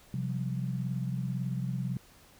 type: chord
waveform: sine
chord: C suspended fourth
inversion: none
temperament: equal with one note detuned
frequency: 130.81 / 174.61 / 192.63 Hz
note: C3 / F3 / G3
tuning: 0 / 0 / -30 cents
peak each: -32 / -36 / -38 dBFS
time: 0.14-1.97 s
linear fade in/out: 2 ms
effects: pink hiss -58 dBFS RMS until 2.39 s